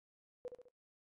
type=tone with echo; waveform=sine; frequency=493.9 Hz; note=B4; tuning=in tune; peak=-40 dBFS; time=0.45-0.48 s; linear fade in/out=0 ms; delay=68 ms; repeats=3; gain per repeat=-6 dB; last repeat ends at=0.684 s; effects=noise-tail reverb RT60 0.1 s tail -17 dB re dry + AAC 32 kbps